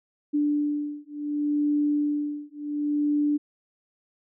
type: beating tone pair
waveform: sine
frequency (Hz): 293.7 / 294.39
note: D4 / D4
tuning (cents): 0 / +4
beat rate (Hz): 0.69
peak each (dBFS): -26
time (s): 0.33-3.38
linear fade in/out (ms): 20
effects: none